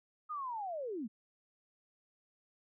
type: linear sweep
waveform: sine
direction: down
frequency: 1262 to 196 Hz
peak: -37 dBFS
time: 0.29-1.08 s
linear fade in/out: 20 ms
effects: none